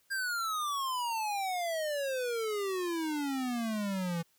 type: exponential sweep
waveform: square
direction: down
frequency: 1615 to 164.81 Hz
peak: -32 dBFS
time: 0.1-4.23 s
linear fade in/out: 20 ms
effects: white hiss -70 dBFS RMS until 4.38 s